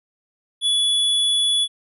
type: tone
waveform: square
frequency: 3415 Hz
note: G#7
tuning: 48 cents sharp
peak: -17 dBFS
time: 0.61-1.68 s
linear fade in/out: 50 ms
effects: resampled to 32000 Hz